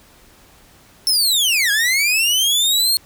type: linear two-way sweep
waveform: sawtooth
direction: down then up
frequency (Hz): 5400 to 1617 to 4328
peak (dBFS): -11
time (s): 1.07-2.97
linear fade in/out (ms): 0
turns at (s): 1.71
effects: pink hiss -49 dBFS RMS until 3.05 s